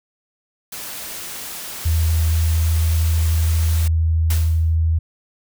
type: noise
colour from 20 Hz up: white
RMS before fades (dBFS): -31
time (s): 0.72-3.88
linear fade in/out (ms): 5
type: tone with vibrato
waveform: sine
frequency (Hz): 81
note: E2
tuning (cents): -30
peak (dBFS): -14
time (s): 1.85-4.99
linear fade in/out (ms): 10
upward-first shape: triangle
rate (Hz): 13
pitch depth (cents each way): 8
type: noise with exponential decay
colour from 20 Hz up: white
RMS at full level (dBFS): -25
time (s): 4.3-4.76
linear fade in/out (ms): 5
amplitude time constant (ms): 98
effects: none